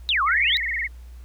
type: exponential two-way sweep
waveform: sine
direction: down then up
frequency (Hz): 4000 to 1054 to 4000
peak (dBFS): -18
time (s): 0.09-0.57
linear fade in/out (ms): 0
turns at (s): 0.23
type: tone with vibrato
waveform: sine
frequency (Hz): 2010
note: B6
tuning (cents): +30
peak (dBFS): -23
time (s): 0.26-0.88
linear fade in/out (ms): 20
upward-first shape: sine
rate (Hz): 19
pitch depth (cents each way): 170
effects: added 60 Hz sine -38 dBFS peak until 1.24 s + pink hiss -58 dBFS RMS until 1.24 s